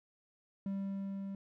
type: tone with level ramp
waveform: triangle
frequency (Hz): 196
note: G3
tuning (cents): 0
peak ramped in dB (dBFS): -32 to -37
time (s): 0.66-1.35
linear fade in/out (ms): 2
effects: none